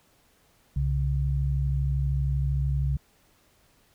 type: tone pair together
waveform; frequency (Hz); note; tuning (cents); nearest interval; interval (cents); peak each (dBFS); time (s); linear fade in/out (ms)
sine; 65.1 / 137.94; C2 / C#3; -8 / -8; octave + minor second; 1300; -25 / -26; 0.76-2.97; 5
effects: pink hiss -63 dBFS RMS until 3.94 s